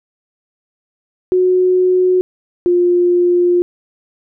sine tone pair in turn, 366.8 / 353.1 Hz, F#4 / F4, -15 / +19 cents, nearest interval minor second, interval 66 cents, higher first, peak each -9 dBFS, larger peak neither, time 1.32-2.21 / 2.66-3.62 s, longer second, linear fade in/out 0 ms, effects none

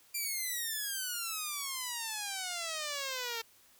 5% pulse exponential sweep, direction down, 2386 to 450 Hz, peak -24 dBFS, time 0.14-3.42 s, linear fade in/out 10 ms, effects white hiss -63 dBFS RMS until 3.79 s

